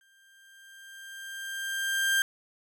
35% pulse tone with exponential growth, 1587 Hz, G6, 21 cents sharp, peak -20 dBFS, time 0.01-2.22 s, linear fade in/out 1 ms, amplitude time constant 480 ms, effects none

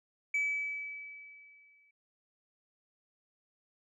sine tone with exponential decay, 2295 Hz, D7, 40 cents flat, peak -25 dBFS, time 0.34-1.91 s, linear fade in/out 5 ms, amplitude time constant 340 ms, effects tanh soft clip ceiling -26 dBFS

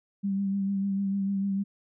sine tone with vibrato, 196.7 Hz, G3, 6 cents sharp, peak -25 dBFS, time 0.23-1.64 s, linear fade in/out 20 ms, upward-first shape triangle, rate 6.7 Hz, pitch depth 32 cents each way, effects none

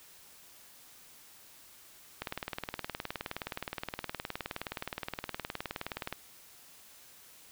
click train, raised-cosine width 0.3 ms, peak -19 dBFS, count 76, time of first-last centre 2.22-6.126 s, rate 19.2 Hz, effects white hiss -56 dBFS RMS until 7.51 s

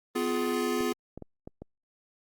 square chord, F diminished, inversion second, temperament just, 251.4 / 349.2 / 419.1 Hz, Cb4 / F4 / Ab4, +31 / 0 / +16 cents, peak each -32 dBFS, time 0.15-0.93 s, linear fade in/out 10 ms
clicks, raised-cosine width 2 ms, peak -27 dBFS, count 5, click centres 0.807 / 1.176 / 1.223 / 1.475 / 1.62 s
effects Opus 32 kbps

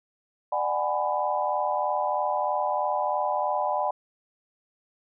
sine chord, G# half-diminished seventh, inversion second, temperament just, 598 / 747.5 / 830.6 / 996.7 Hz, D5 / F#5 / G#5 / B5, +31 / +17 / 0 / +16 cents, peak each -29 dBFS, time 0.52-3.91 s, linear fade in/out 5 ms, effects none

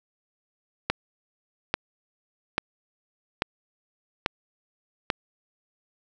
click train, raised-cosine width 0.3 ms, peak -6 dBFS, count 6, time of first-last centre 0.9-5.102 s, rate 1.19 Hz, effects none

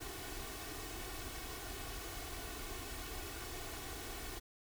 pink noise with comb filter, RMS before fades -45 dBFS, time 0-4.4 s, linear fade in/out 20 ms, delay 2.7 ms, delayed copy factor +0.7, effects none

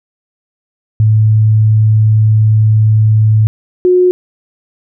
sine tone pair in turn, 108.6 / 362.8 Hz, A2 / F#4, -22 / -34 cents, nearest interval octave + major sixth, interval 2088 cents, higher second, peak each -5 dBFS, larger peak neither, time 1-3.47 / 3.85-4.11 s, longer first, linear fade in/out 0 ms, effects none

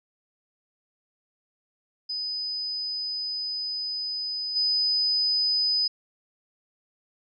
sine tone with level steps, 5000 Hz, D#8, 8 cents sharp, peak -28 / -21 dBFS, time 2.09-5.88 s, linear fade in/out 10 ms, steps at 4.55 s, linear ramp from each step 20 ms, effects none

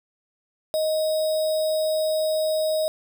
sine tone with sample-and-hold, 626 Hz, D#5, 10 cents sharp, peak -20 dBFS, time 0.74-2.88 s, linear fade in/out 0 ms, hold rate 4410 Hz, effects none

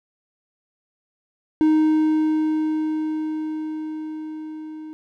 triangle tone with level ramp, 311.1 Hz, D#4, in tune, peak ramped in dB -11 to -31 dBFS, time 1.61-4.93 s, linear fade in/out 0 ms, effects none

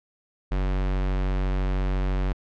square tone, 47 Hz, F#1, 28 cents sharp, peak -23 dBFS, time 0.51-2.33 s, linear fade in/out 10 ms, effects low-pass 3000 Hz 12 dB/octave

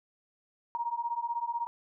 sine beating tone pair, 932.3 / 948.3 Hz, A#5 / A#5, 0 / +29 cents, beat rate 16 Hz, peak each -34 / -33 dBFS, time 0.75-1.67 s, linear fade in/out 0 ms, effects none

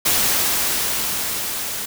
white noise with level ramp, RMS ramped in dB -17 to -27 dBFS, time 0.05-1.86 s, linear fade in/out 10 ms, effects none

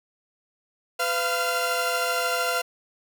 sawtooth tone cluster, 503 / 687 / 1387 Hz, B4 / F5 / F6, +32 / -29 / -12 cents, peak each -25 / -24 / -23 dBFS, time 0.99-2.62 s, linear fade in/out 10 ms, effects none

